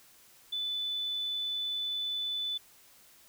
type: tone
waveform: sine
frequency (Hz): 3495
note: A7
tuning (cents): -12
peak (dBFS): -31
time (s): 0.52-2.58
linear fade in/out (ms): 10
effects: white hiss -59 dBFS RMS until 3.28 s